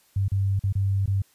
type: tone with dropouts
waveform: sine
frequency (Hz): 98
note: G2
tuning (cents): 0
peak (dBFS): -20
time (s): 0.16-1.22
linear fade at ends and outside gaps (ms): 5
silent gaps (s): 0.282-0.317 / 0.594-0.637 / 0.726-0.753 / 1.06-1.076
effects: white hiss -61 dBFS RMS until 1.34 s + resampled to 32000 Hz